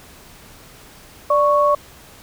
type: tone pair together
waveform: sine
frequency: 587.3 / 1108.7 Hz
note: D5 / C#6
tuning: 0 / 0 cents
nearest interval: major seventh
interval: 1100 cents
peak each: -15 dBFS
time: 1.3-1.75 s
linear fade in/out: 5 ms
effects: pink hiss -44 dBFS RMS until 2.22 s